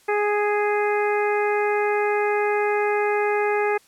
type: harmonic tone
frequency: 415.3 Hz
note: G#4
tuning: in tune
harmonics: 1 / 2 / 3 / 4 / 5 / 6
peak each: -21 / -25 / -31 / -30 / -30 / -34 dBFS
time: 0.08-3.78 s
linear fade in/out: 10 ms
effects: white hiss -56 dBFS RMS until 3.87 s + low-pass 11000 Hz 12 dB/octave